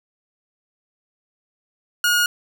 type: tone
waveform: sawtooth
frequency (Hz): 1437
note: F6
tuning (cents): +49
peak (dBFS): -12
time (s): 2.04-2.26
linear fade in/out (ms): 2
effects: none